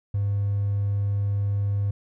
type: tone with hard clipping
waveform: triangle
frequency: 100.8 Hz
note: G2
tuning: 49 cents sharp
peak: -22 dBFS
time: 0.14-1.91 s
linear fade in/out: 5 ms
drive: 4 dB
effects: none